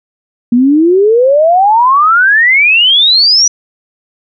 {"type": "exponential sweep", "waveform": "sine", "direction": "up", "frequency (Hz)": [233.1, 5920], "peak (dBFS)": -4, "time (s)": [0.52, 3.48], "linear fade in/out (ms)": 5, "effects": []}